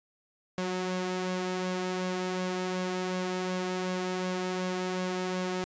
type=tone with flanger; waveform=sawtooth; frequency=183.5 Hz; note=F#3; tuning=14 cents flat; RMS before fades=-32 dBFS; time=0.58-5.64 s; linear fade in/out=0 ms; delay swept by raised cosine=1.8 to 3.2 ms; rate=2.7 Hz; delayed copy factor=+0.5; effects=resampled to 16000 Hz